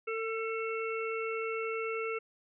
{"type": "harmonic tone with a mistuned harmonic", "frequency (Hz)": 448.4, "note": "A4", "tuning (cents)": 33, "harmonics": [1, 3, 5, 6], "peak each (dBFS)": [-34, -39, -41, -42], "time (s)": [0.07, 2.19], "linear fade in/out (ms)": 10, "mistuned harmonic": 5, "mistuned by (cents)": -34, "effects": []}